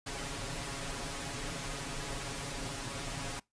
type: noise with comb filter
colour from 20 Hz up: pink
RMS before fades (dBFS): -39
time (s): 0.06-3.4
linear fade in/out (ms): 10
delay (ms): 7.2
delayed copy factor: +0.95
effects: noise-tail reverb RT60 0.2 s tail -24 dB re dry + resampled to 22050 Hz